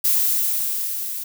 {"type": "noise with level ramp", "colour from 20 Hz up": "violet", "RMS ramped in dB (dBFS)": [-17, -29], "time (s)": [0.04, 1.24], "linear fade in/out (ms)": 10, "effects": []}